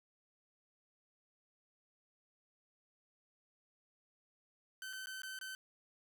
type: tone with dropouts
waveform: sawtooth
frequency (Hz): 1533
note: G6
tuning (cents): -39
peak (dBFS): -40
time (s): 4.82-5.55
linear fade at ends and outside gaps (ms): 1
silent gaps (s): 4.929-4.932 / 5.059-5.07 / 5.219-5.233 / 5.389-5.412
effects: none